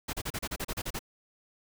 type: noise bursts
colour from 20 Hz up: pink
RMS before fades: -34 dBFS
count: 11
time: 0.08-0.992 s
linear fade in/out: 10 ms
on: 52 ms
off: 34 ms
effects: none